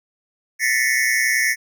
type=tone cluster; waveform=square; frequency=1765 / 1883 / 2014 / 2203 Hz; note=A6 / A#6 / B6 / C#7; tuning=+5 / +17 / +33 / -11 cents; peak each=-23 dBFS; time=0.59-1.56 s; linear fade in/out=50 ms; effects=none